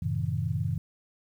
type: chord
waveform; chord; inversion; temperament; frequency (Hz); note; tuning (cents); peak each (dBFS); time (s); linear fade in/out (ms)
sine; F# diminished seventh; none; just; 92.5 / 111 / 133.2 / 159.84; F#2 / A2 / C3 / Eb3; 0 / +16 / +31 / +47; -32; 0.02-0.78; 5
effects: 10-bit